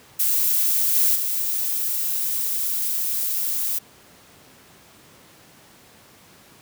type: noise with level steps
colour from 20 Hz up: violet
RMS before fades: -20 / -18 / -24 dBFS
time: 0.19-3.79 s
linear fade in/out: 10 ms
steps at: 0.95 / 1.15 s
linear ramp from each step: 10 ms
effects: pink hiss -50 dBFS RMS until 6.61 s + high-pass 100 Hz 12 dB/octave